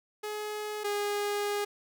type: tone pair in turn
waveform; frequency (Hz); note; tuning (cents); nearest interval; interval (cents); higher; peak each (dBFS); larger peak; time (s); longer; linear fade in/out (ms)
sawtooth; 422.2 / 410.7; G#4 / G#4; +29 / -19; unison; 48; first; -30 / -25; second; 0.23-0.84 / 0.84-1.65; second; 10
effects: none